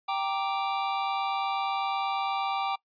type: chord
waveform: square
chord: G minor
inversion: none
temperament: equal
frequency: 784 / 932.3 / 1174.7 Hz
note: G5 / Bb5 / D6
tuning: 0 / 0 / 0 cents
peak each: -30 / -36 / -33 dBFS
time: 0.08-2.76 s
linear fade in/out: 10 ms
effects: noise-tail reverb RT60 0.1 s tail -23 dB re dry + resampled to 11025 Hz